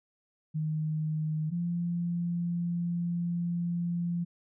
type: tone pair in turn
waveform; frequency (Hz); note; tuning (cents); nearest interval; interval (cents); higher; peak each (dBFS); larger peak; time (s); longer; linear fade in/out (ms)
sine; 155.4 / 172.48; D#3 / F3; -2 / -21; major second; 181; second; -28; neither; 0.54-1.51 / 1.51-4.25; second; 20
effects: none